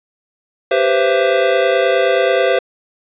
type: chord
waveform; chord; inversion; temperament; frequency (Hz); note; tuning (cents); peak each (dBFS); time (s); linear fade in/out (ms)
square; C major seventh; second; equal with one note detuned; 392 / 493.9 / 523.3 / 671.2; G4 / B4 / C5 / E5; 0 / 0 / 0 / +31; -19 / -20 / -16 / -18; 0.71-2.59; 5
effects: resampled to 8000 Hz + 8-bit